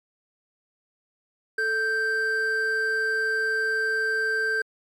triangle tone pair together, 440 / 1568 Hz, A4 / G6, 0 / 0 cents, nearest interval octave + minor seventh, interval 2200 cents, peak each -28 / -21 dBFS, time 1.58-4.62 s, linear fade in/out 5 ms, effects MP3 96 kbps

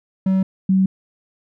triangle / sine tone pair in turn, 190 / 190 Hz, F#3 / F#3, +46 / +46 cents, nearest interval unison, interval 0 cents, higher neither, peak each -12 dBFS, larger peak neither, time 0.26-0.43 / 0.69-0.86 s, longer neither, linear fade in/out 5 ms, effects none

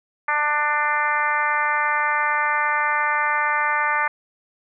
harmonic tone, 297.1 Hz, D4, 20 cents sharp, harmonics 2 / 3 / 4 / 5 / 6 / 7 / 8, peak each -34 / -24 / -24 / -26 / -25 / -26 / -34 dBFS, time 0.28-4.08 s, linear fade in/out 5 ms, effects none

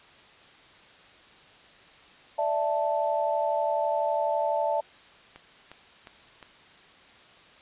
sine chord, D suspended second, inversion none, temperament equal, 587.3 / 659.3 / 880 Hz, D5 / E5 / A5, 0 / 0 / 0 cents, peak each -28 dBFS, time 2.38-4.81 s, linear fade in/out 10 ms
click train, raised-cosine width 0.3 ms, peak -28 dBFS, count 4, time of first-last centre 5.36-6.428 s, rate 2.81 Hz
effects white hiss -53 dBFS RMS until 7.61 s + resampled to 8000 Hz

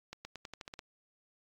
accelerating click train, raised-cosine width 0.2 ms, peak -26 dBFS, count 9, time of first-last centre 0.13-0.791 s, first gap 120 ms, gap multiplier 0.89, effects AAC 48 kbps

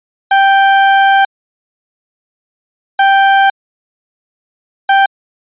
30% pulse tone bursts at uneven times, 784 Hz, G5, in tune, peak -3 dBFS, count 3, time 0.31-1.25 / 2.99-3.5 / 4.89-5.06 s, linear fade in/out 5 ms, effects resampled to 8000 Hz

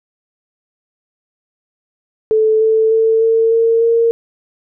sine tone with pitch steps, 436.9 / 441.7 / 446.6 / 451.5 / 456.5 / 461.5 Hz, A4 / A4 / A4 / A4 / A#4 / A#4, -12 / +7 / +26 / +45 / -36 / -17 cents, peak -9 dBFS, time 2.31-4.11 s, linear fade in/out 0 ms, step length 300 ms, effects none

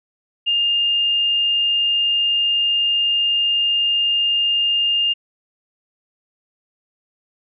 sine tone, 2816 Hz, F7, 14 cents sharp, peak -15 dBFS, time 0.46-5.14 s, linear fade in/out 20 ms, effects none

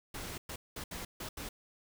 pink noise bursts at uneven times, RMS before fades -42 dBFS, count 6, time 0.14-0.38 / 0.49-0.56 / 0.76-0.84 / 0.91-1.05 / 1.2-1.29 / 1.37-1.49 s, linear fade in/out 5 ms, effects none

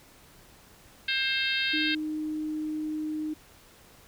harmonic tone, 530 Hz, C5, 22 cents sharp, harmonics 3 / 4 / 5 / 6 / 7 / 8 / 9, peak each -31 / -34 / -31 / -33 / -32 / -38 / -40 dBFS, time 1.08-1.95 s, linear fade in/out 5 ms
sine tone, 308 Hz, D#4, 17 cents flat, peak -29 dBFS, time 1.73-3.34 s, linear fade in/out 10 ms
effects pink hiss -55 dBFS RMS until 4.07 s

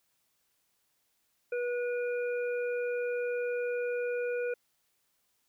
harmonic tone, 486.2 Hz, B4, 27 cents flat, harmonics 1 / 3 / 5, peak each -30 / -40 / -44 dBFS, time 1.52-4.54 s, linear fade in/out 5 ms, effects white hiss -75 dBFS RMS until 5.48 s

